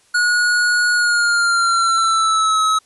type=tone with pitch glide; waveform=square; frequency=1451 to 1285.2 Hz; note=F#6 to E6; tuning=-34 to -44 cents; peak=-14 dBFS; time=0.14-2.79 s; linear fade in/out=10 ms; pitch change=-210 cents; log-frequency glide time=0.93-2.61 s; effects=white hiss -55 dBFS RMS until 2.85 s + resampled to 24000 Hz